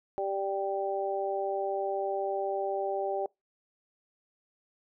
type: harmonic tone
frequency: 196 Hz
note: G3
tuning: in tune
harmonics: 2 / 3 / 4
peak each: -33 / -33 / -33 dBFS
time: 0.18-3.26 s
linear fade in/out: 0 ms
effects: noise-tail reverb RT60 0.2 s tail -25 dB re dry